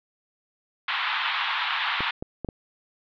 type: band-pass noise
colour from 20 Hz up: pink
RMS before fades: -27 dBFS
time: 0.88-2.11 s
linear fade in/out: 5 ms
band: 880 to 3800 Hz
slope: 48 dB/octave
type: clicks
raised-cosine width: 2 ms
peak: -18 dBFS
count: 4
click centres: 2.006 / 2.225 / 2.447 / 2.488 s
effects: none

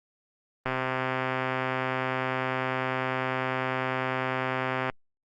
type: click train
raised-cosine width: 0.5 ms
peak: -13 dBFS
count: 552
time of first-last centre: 0.66-4.898 s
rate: 130 Hz
effects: Opus 32 kbps

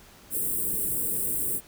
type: band-stop noise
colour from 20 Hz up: white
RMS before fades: -28 dBFS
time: 0.3-1.61 s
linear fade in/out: 50 ms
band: 500 to 8000 Hz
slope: 96 dB/octave
effects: pink hiss -52 dBFS RMS until 1.67 s

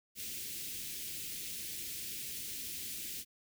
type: band-stop noise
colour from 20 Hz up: white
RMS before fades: -42 dBFS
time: 0.15-3.25 s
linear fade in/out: 50 ms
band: 390 to 2200 Hz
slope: 24 dB/octave
effects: none

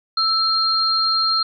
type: tone pair together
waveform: sine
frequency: 1318.5 / 4204 Hz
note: E6 / C8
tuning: 0 / +7 cents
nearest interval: octave + minor sixth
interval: 2007 cents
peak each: -21 / -17 dBFS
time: 0.17-1.43 s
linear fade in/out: 5 ms
effects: none

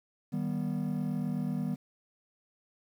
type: chord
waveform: triangle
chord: Eb augmented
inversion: none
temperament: just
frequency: 155.56 / 194.45 / 243.1 Hz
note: Eb3 / G3 / B3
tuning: 0 / -14 / -27 cents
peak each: -32 dBFS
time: 0.32-1.76 s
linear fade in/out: 20 ms
effects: tanh soft clip ceiling -20 dBFS + 10-bit

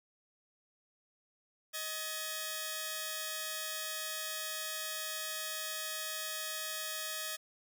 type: tone pair together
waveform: 5% pulse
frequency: 629.1 / 1700 Hz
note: D#5 / G#6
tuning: +19 / +40 cents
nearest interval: octave + perfect fourth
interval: 1721 cents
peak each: -29 / -29 dBFS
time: 1.73-7.37 s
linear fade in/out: 20 ms
effects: none

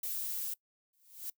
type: noise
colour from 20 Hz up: violet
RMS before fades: -37 dBFS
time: 0.03-0.54 s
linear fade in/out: 5 ms
type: noise with exponential growth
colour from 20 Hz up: violet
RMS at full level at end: -37 dBFS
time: 0.93-1.3 s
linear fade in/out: 5 ms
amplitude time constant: 80 ms
effects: noise-tail reverb RT60 0.1 s tail -22 dB re dry

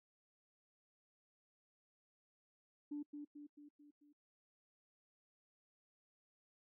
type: tone with echo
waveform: sine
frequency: 292.9 Hz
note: D4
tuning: 5 cents flat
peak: -40 dBFS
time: 2.91-3.03 s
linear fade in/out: 10 ms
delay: 220 ms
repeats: 5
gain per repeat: -5 dB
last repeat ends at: 4.13 s
effects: noise-tail reverb RT60 0.1 s tail -26 dB re dry + tanh soft clip ceiling -36 dBFS

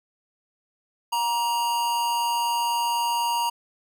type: tone with amplitude modulation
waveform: square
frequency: 944 Hz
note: A#5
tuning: 22 cents sharp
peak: -21 dBFS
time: 1.12-3.5 s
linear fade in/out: 10 ms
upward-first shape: sine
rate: 220 Hz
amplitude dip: 40%
effects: none

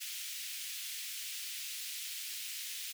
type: high-pass noise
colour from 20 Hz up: pink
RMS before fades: -42 dBFS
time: 0-2.93 s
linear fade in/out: 20 ms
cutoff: 2400 Hz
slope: 24 dB/octave
effects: none

